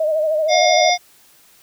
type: tone with vibrato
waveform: sine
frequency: 622.3 Hz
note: D#5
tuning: in tune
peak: -15 dBFS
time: 0-0.9 s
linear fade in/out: 5 ms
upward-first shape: sine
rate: 13 Hz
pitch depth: 60 cents each way
type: harmonic tone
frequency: 714 Hz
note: F5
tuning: 38 cents sharp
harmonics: 1 / 3 / 5 / 7 / 8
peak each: -15 / -20 / -22 / -23 / -24 dBFS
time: 0.48-0.98 s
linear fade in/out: 50 ms
effects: white hiss -51 dBFS RMS until 1.62 s